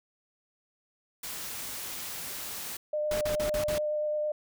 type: noise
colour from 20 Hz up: white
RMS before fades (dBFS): -38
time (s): 1.23-2.77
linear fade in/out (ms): 5
type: tone with vibrato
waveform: sine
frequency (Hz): 603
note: D5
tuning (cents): +46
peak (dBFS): -27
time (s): 2.93-4.32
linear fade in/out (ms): 5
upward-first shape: sine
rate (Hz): 9.2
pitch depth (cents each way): 10
type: noise bursts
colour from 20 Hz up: pink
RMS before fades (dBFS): -35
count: 5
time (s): 3.11-3.782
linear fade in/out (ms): 2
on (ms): 100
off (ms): 43
effects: none